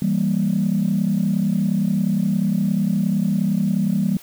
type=chord; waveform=sine; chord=E diminished; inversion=none; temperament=equal; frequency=164.81 / 196 / 233.1 Hz; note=E3 / G3 / Bb3; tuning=0 / 0 / 0 cents; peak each=-22 / -18 / -23 dBFS; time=0.02-4.17 s; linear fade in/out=2 ms; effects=tanh soft clip ceiling -10 dBFS + white hiss -45 dBFS RMS until 4.22 s